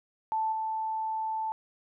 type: tone with level steps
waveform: sine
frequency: 880 Hz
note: A5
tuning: in tune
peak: -26 / -29 dBFS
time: 0.32-1.52 s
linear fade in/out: 0 ms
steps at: 0.52 s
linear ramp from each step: 5 ms
effects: none